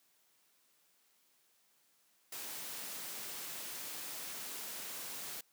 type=noise; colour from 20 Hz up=white; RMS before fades=-44 dBFS; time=2.32-5.41 s; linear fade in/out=5 ms; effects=white hiss -72 dBFS RMS until 5.52 s + high-pass 150 Hz 12 dB/octave